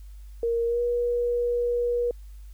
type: tone with pitch glide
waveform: sine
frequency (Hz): 466.2 to 481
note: A#4 to B4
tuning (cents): 0 to -46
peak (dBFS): -22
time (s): 0.43-2.11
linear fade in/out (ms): 2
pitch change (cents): +54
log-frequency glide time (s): 0.66-0.81
effects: added 50 Hz sine -40 dBFS peak until 2.53 s + white hiss -63 dBFS RMS until 2.53 s